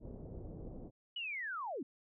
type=low-pass noise; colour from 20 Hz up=pink; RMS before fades=-47 dBFS; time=0-0.91 s; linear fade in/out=50 ms; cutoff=550 Hz; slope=24 dB/octave
type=linear sweep; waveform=sine; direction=down; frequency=2983 to 220.9 Hz; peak=-38 dBFS; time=1.16-1.83 s; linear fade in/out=5 ms
effects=none